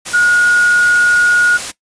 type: tone in noise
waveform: sine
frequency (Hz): 1442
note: F#6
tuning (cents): -45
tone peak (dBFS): -7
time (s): 0.13-1.58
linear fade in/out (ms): 20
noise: white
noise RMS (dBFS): -23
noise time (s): 0.05-1.72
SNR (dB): +13
effects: noise-tail reverb RT60 0.1 s tail -18 dB re dry + resampled to 22050 Hz